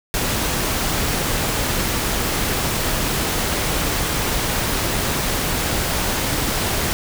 pink noise, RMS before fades -21 dBFS, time 0.14-6.93 s, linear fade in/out 0 ms, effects none

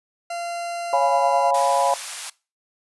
40% pulse tone, 689 Hz, F5, 24 cents flat, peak -26 dBFS, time 0.3-1.51 s, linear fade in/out 5 ms
sine chord, C# dominant seventh, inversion none, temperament equal, 554.4 / 698.5 / 830.6 / 987.8 Hz, C#5 / E#5 / G#5 / B5, 0 / 0 / 0 / 0 cents, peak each -22 dBFS, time 0.93-1.94 s, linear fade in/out 2 ms
white high-pass noise, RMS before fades -31 dBFS, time 1.54-2.3 s, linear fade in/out 5 ms, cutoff 710 Hz, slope 24 dB/octave
effects noise-tail reverb RT60 0.3 s tail -21 dB re dry + resampled to 24000 Hz

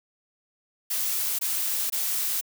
blue noise bursts, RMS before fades -27 dBFS, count 3, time 0.9-2.412 s, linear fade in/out 10 ms, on 490 ms, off 21 ms, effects none

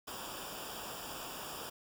pink noise with comb filter, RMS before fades -44 dBFS, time 0.07-1.7 s, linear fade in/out 10 ms, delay 0.48 ms, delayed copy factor -0.8, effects none

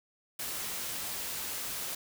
white noise, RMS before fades -37 dBFS, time 0.39-1.95 s, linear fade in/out 5 ms, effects none

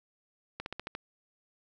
slowing click train, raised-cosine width 0.3 ms, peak -21 dBFS, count 6, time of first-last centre 0.6-0.951 s, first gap 61 ms, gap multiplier 1.07, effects none

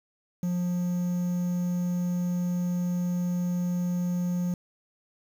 triangle tone with quantisation, 177.4 Hz, F3, 27 cents sharp, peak -23 dBFS, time 0.43-4.54 s, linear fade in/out 2 ms, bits 8, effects none

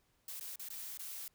blue noise with dropouts, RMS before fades -45 dBFS, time 0.28-1.28 s, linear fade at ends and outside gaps 2 ms, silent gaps 0.397-0.409 / 0.558-0.595 / 0.687-0.702 / 0.974-0.993 s, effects pink hiss -75 dBFS RMS until 1.34 s

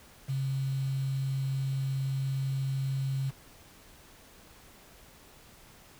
sine tone with quantisation, 134.7 Hz, C#3, 49 cents flat, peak -28 dBFS, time 0.28-3.31 s, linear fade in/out 20 ms, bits 8, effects pink hiss -55 dBFS RMS until 5.99 s

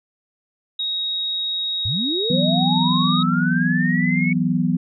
sine tone, 3779 Hz, A#7, 23 cents sharp, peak -21 dBFS, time 0.79-3.23 s, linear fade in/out 5 ms
sine linear sweep, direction up, 83.7 to 2241 Hz, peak -22 dBFS, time 1.85-4.33 s, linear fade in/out 5 ms
sine chord, E suspended second, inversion none, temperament equal with one note detuned, 164.81 / 186.07 / 246.9 Hz, E3 / F#3 / B3, 0 / +10 / 0 cents, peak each -21 dBFS, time 2.3-4.77 s, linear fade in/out 5 ms
effects none

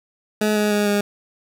20% pulse tone with pitch steps, 212.5 / 209.8 / 207.2 / 204.6 Hz, G#3 / G#3 / G#3 / G#3, +40 / +18 / -4 / -26 cents, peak -12 dBFS, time 0.41-1.01 s, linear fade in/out 5 ms, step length 150 ms, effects none

